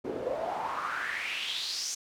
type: noise with band-pass filter sweep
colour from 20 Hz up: pink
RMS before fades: -34 dBFS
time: 0.04-1.95 s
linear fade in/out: 10 ms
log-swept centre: 370 to 6400 Hz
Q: 4.9
effects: none